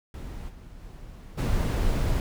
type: noise with level steps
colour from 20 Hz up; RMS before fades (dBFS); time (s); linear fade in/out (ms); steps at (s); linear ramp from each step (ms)
brown; -37 / -45 / -43 / -24; 0.14-2.2; 2; 0.48 / 0.79 / 1.37; 20
effects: none